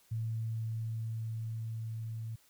sine tone with level ramp, 112.3 Hz, A2, 36 cents sharp, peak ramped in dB -32 to -37 dBFS, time 0.11-2.36 s, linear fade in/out 10 ms, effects white hiss -66 dBFS RMS until 2.49 s

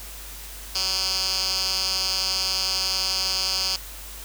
10% pulse tone with band-pass filter, 188.8 Hz, F#3, 35 cents sharp, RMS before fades -25 dBFS, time 0.75-3.76 s, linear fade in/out 2 ms, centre 5000 Hz, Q 4.9, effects added 50 Hz sine -40 dBFS peak until 4.24 s + white hiss -40 dBFS RMS until 4.24 s

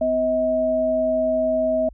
sine tone pair together, 252.3 / 637 Hz, B3 / D#5, +37 / +41 cents, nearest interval octave + major third, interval 1604 cents, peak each -26 / -18 dBFS, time 0.01-1.89 s, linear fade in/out 5 ms, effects added 50 Hz sine -41 dBFS peak until 1.93 s

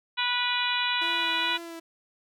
harmonic tone, 490 Hz, B4, 14 cents flat, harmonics 2 / 3 / 4 / 5 / 6 / 7 / 8, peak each -31 / -32 / -35 / -31 / -32 / -33 / -32 dBFS, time 0.17-1.58 s, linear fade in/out 20 ms
sawtooth tone with vibrato, 334.5 Hz, E4, 25 cents sharp, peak -34 dBFS, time 1.01-1.8 s, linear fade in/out 10 ms, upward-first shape sine, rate 2.2 Hz, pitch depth 23 cents each way
effects none

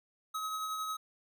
square tone with tremolo, 1275 Hz, D#6, 42 cents sharp, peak -34 dBFS, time 0.34-0.97 s, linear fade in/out 10 ms, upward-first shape triangle, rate 11 Hz, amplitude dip 35%, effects none

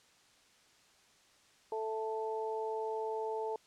harmonic tone, 220 Hz, A3, in tune, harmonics 2 / 3 / 4, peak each -36 / -45 / -39 dBFS, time 1.72-3.56 s, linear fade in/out 2 ms, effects white hiss -65 dBFS RMS until 3.66 s + low-pass 7000 Hz 12 dB/octave

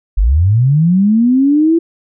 sine linear sweep, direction up, 41.2 to 338.6 Hz, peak -7 dBFS, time 0.17-1.79 s, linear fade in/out 10 ms, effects none

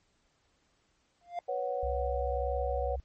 triangle tone with exponential growth, 698 Hz, F5, 1 cent flat, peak -27 dBFS, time 1.21-1.39 s, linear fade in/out 2 ms, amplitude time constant 38 ms
sine chord, B suspended second, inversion none, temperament just, 493.9 / 555.6 / 740.8 Hz, B4 / C#5 / F#5, 0 / +4 / +2 cents, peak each -35 / -34 / -35 dBFS, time 1.48-2.96 s, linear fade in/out 10 ms
sine tone, 65.41 Hz, C2, in tune, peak -33 dBFS, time 1.83-3 s, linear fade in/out 0 ms
effects pink hiss -72 dBFS RMS until 3.04 s + MP3 32 kbps

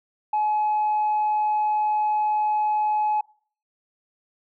sine tone, 849 Hz, G#5, 38 cents sharp, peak -18 dBFS, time 0.33-3.21 s, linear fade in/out 5 ms, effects noise-tail reverb RT60 0.5 s tail -25 dB re dry + tanh soft clip ceiling -17 dBFS

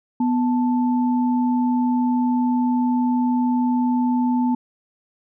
sine tone pair together, 246.9 / 880 Hz, B3 / A5, 0 / 0 cents, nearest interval octave + minor seventh, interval 2200 cents, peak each -17 / -26 dBFS, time 0.2-4.55 s, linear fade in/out 5 ms, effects none

